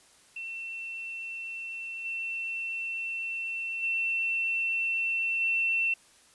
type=tone with level steps; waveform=sine; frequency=2696 Hz; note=E7; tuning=38 cents sharp; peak=-35 / -31 / -26 / -24 dBFS; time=0.36-5.94 s; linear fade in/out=5 ms; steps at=2.04 / 3.82 / 5.4 s; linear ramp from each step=20 ms; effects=white hiss -59 dBFS RMS until 6.34 s + resampled to 24000 Hz